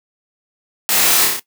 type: noise with echo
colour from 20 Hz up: white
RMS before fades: -17 dBFS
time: 0.89-1.25 s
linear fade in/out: 0 ms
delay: 29 ms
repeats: 5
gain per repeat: -2 dB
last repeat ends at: 1.395 s
effects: noise-tail reverb RT60 0.1 s tail -17 dB re dry + high-pass 200 Hz 12 dB/octave